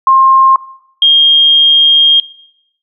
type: tone pair in turn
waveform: sine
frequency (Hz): 1063 / 3227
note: C6 / G7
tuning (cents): +27 / +50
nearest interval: octave + perfect fifth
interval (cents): 1923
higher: second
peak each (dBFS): -3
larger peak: neither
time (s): 0.07-0.56 / 1.02-2.2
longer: second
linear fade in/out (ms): 2
effects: noise-tail reverb RT60 0.8 s tail -21 dB re dry